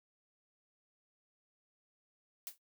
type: noise with exponential decay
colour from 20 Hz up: blue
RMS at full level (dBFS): -39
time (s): 2.47-2.58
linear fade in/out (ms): 0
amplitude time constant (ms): 22
effects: noise-tail reverb RT60 0.1 s tail -19 dB re dry